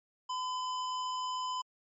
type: tone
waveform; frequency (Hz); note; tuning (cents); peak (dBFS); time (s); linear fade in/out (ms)
square; 1012; B5; +42; -34; 0.29-1.62; 10
effects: MP3 32 kbps